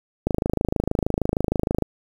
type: click train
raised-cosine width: 2 ms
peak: -7 dBFS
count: 42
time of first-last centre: 0.27-1.823 s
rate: 26.4 Hz
effects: 7-bit